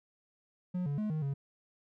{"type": "tone with pitch steps", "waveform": "triangle", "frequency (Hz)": [180.4, 143.1, 212.8, 155.6, 139], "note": ["F#3", "D3", "G#3", "D#3", "C#3"], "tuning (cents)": [-44, -45, 42, 0, 5], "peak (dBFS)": -29, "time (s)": [0.74, 1.34], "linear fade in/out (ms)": 10, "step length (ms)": 120, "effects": []}